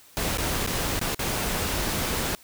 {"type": "noise with dropouts", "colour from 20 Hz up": "pink", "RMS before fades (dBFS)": -27, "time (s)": [0.17, 2.35], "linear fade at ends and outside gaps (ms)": 0, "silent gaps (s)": [[0.373, 0.383], [0.664, 0.674], [0.993, 1.014], [1.146, 1.193]], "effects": ["white hiss -53 dBFS RMS until 2.43 s"]}